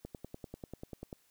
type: click train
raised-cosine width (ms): 2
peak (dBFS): -29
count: 12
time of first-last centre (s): 0.05-1.128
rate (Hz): 10.2
effects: white hiss -70 dBFS RMS until 1.3 s